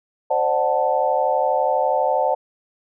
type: chord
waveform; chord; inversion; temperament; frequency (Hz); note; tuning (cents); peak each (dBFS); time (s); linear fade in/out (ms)
sine; D dominant seventh; third; equal with one note detuned; 523.3 / 595.5 / 740 / 880; C5 / D5 / F#5 / A5; 0 / +24 / 0 / 0; -22; 0.3-2.35; 10
effects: none